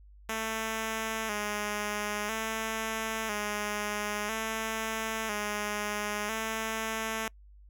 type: tone with vibrato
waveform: 5% pulse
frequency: 214.9 Hz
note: A3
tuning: 41 cents flat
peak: -20 dBFS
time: 0.29-7.28 s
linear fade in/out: 2 ms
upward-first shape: square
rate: 0.5 Hz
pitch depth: 55 cents each way
effects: noise-tail reverb RT60 0.1 s tail -26 dB re dry + added 50 Hz sine -51 dBFS peak until 7.69 s